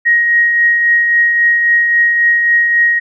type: tone with tremolo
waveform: sine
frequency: 1883 Hz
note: A#6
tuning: 17 cents sharp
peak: -6 dBFS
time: 0.05-3 s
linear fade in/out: 20 ms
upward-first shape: triangle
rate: 3.7 Hz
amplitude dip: 40%
effects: none